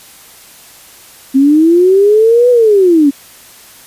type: linear two-way sweep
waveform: sine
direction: up then down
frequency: 261.6 to 498.3 to 270.6 Hz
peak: -4 dBFS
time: 1.34-3.11 s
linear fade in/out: 20 ms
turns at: 2.5 s
effects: white hiss -38 dBFS RMS until 3.86 s + resampled to 32000 Hz